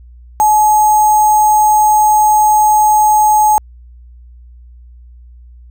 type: tone with sample-and-hold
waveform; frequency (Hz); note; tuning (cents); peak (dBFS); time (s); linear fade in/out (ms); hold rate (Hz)
sine; 850; G#5; +40; -6; 0.4-3.58; 0; 7350
effects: added 60 Hz sine -35 dBFS peak until 5.7 s

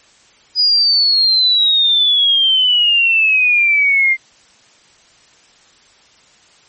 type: exponential sweep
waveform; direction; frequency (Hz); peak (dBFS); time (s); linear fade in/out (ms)
sine; down; 4978 to 2093; -9; 0.55-4.17; 50
effects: white hiss -49 dBFS RMS until 6.68 s + MP3 32 kbps

